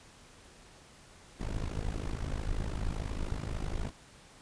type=noise with amplitude modulation; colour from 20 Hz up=brown; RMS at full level=-31 dBFS; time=1.39-3.91 s; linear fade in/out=20 ms; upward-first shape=sine; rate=52.9 Hz; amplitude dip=90%; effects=pink hiss -56 dBFS RMS until 4.41 s + resampled to 22050 Hz